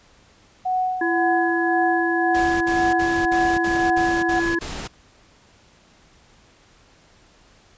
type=tone with tremolo; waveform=sine; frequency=740 Hz; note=F#5; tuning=in tune; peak=-18 dBFS; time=0.65-4.4 s; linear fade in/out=10 ms; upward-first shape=sine; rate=1.9 Hz; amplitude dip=60%
type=harmonic tone; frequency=337.4 Hz; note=E4; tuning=40 cents sharp; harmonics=1 / 3 / 5; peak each=-21 / -32 / -23 dBFS; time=1.01-4.59 s; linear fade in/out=5 ms
type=noise bursts; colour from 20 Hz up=pink; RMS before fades=-31 dBFS; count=8; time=2.34-4.878 s; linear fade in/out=10 ms; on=270 ms; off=54 ms
effects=pink hiss -54 dBFS RMS until 7.77 s + resampled to 16000 Hz